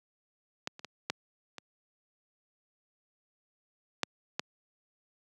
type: clicks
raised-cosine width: 0.2 ms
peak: -15 / -29 / -24 / -12 / -24 / -9 / -13 dBFS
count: 7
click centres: 0.674 / 0.794 / 0.847 / 1.1 / 1.583 / 4.033 / 4.395 s
effects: high-pass 150 Hz 12 dB/octave